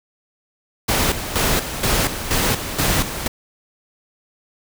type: noise with tremolo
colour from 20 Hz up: pink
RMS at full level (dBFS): -18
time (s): 0.88-3.28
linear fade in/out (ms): 10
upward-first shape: square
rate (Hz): 2.1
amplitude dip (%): 65
effects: none